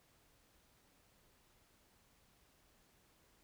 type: silence
effects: pink hiss -71 dBFS RMS until 3.43 s